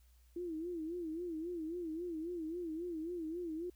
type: tone with vibrato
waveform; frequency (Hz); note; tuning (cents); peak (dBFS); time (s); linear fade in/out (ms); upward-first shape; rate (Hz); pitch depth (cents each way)
sine; 334; E4; +23; -38; 0.36-3.7; 5; sine; 3.7; 120
effects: added 60 Hz sine -62 dBFS peak until 3.75 s + white hiss -74 dBFS RMS until 3.75 s